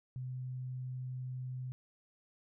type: tone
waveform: sine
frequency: 127.7 Hz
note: C3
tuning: 42 cents flat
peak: -38 dBFS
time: 0.16-1.72 s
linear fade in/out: 0 ms
effects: none